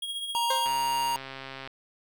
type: tone with tremolo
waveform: square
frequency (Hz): 3282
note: G#7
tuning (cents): -21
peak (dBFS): -30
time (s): 0.02-0.67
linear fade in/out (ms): 5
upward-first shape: triangle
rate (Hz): 15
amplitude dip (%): 55
type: tone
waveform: square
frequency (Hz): 939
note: A#5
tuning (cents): +12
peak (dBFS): -26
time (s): 0.35-1.16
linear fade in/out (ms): 0
type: tone with exponential decay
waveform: 20% pulse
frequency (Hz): 526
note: C5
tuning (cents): +9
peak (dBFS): -21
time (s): 0.5-0.82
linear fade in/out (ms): 5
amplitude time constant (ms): 69
type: click train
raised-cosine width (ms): 0.3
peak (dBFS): -23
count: 137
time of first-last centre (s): 0.66-1.675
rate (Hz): 134
effects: none